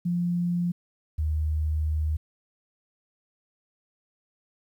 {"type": "tone pair in turn", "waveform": "sine", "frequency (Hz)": [174.61, 77.18], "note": ["F3", "D#2"], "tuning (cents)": [0, -13], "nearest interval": "octave + major second", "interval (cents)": 1413, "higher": "first", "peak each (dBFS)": -23, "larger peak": "neither", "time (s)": [[0.05, 0.72], [1.18, 2.17]], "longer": "second", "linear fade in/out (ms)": 10, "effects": ["10-bit"]}